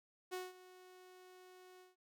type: tone with ADSR envelope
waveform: sawtooth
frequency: 367.5 Hz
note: F#4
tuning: 12 cents flat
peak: -36 dBFS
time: 0.31-1.96 s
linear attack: 26 ms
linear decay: 190 ms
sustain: -18 dB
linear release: 160 ms
effects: none